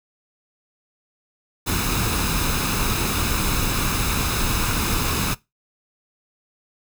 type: noise with comb filter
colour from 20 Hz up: pink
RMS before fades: -22 dBFS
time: 1.66-5.35 s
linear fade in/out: 20 ms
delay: 0.78 ms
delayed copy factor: +0.55
effects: noise-tail reverb RT60 0.2 s tail -20 dB re dry